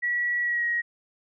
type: tone with pitch glide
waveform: sine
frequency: 1933 to 1893.2 Hz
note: B6 to A#6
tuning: -38 to +26 cents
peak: -23 dBFS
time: 0.02-0.82 s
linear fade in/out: 20 ms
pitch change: -36 cents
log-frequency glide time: 0.42-0.65 s
effects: none